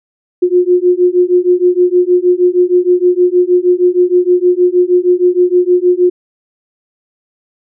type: beating tone pair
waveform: sine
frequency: 355.4 / 361.8 Hz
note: F4 / F#4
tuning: +30 / -39 cents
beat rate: 6.4 Hz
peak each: -10 dBFS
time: 0.42-6.1 s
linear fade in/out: 10 ms
effects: none